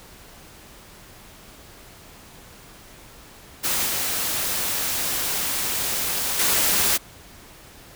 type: noise with level steps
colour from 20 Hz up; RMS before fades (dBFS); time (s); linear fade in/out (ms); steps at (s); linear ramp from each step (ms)
white; -23 / -25 / -20; 3.63-6.98; 20; 3.86 / 6.39; 5
effects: pink hiss -46 dBFS RMS until 7.95 s